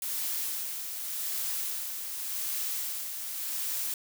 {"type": "noise with tremolo", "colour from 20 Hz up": "blue", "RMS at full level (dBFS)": -32, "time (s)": [0.02, 3.94], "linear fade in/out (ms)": 2, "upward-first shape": "sine", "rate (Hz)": 0.87, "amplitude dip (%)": 45, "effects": []}